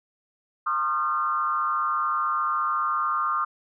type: tone with frequency modulation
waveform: sine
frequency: 1218 Hz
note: D#6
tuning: 37 cents flat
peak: -22 dBFS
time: 0.66-3.45 s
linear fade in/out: 10 ms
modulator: 149 Hz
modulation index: 1
effects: none